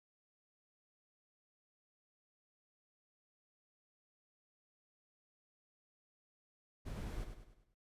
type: noise with echo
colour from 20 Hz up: brown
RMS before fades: -43 dBFS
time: 6.85-7.25 s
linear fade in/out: 20 ms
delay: 100 ms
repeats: 5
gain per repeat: -7 dB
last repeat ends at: 7.75 s
effects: resampled to 32000 Hz